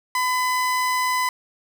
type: tone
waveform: 30% pulse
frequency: 1007 Hz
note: B5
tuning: 33 cents sharp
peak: -17 dBFS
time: 0.15-1.29 s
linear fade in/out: 2 ms
effects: none